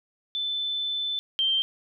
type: tone pair in turn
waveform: sine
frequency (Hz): 3520 / 3145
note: A7 / G7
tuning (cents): 0 / +5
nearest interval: major second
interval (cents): 195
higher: first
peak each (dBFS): -26 / -21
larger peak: second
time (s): 0.35-1.19 / 1.39-1.62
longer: first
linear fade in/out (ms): 0
effects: none